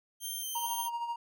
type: tone with vibrato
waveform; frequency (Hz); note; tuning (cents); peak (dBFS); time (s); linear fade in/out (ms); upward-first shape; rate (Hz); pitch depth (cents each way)
5% pulse; 3136; G7; 0; -28; 0.2-0.9; 50; square; 2.2; 13
type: tone with tremolo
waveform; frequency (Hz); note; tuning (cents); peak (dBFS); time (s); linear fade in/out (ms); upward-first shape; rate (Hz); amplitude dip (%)
triangle; 940; A#5; +14; -29; 0.55-1.16; 5; sine; 13; 55
effects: none